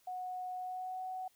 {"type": "tone with pitch glide", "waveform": "sine", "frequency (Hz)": [734, 745.5], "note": ["F#5", "F#5"], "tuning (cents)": [-14, 13], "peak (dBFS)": -38, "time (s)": [0.07, 1.28], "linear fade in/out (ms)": 5, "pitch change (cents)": 27, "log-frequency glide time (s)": [0.57, 1.03], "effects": ["white hiss -70 dBFS RMS until 1.35 s"]}